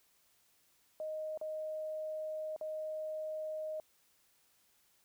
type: tone with dropouts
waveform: sine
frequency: 622.3 Hz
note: D#5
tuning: in tune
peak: -37 dBFS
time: 1-3.8 s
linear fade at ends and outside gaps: 1 ms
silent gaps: 1.375-1.413 / 2.563-2.611 s
effects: white hiss -71 dBFS RMS until 5.04 s